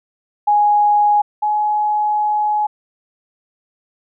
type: tone pair in turn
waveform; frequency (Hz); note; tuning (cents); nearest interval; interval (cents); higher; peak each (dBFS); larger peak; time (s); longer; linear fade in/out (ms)
sine; 830.6 / 842.7; G#5 / G#5; 0 / +25; unison; 25; second; -10 / -14; first; 0.47-1.22 / 1.42-2.67; second; 10
effects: none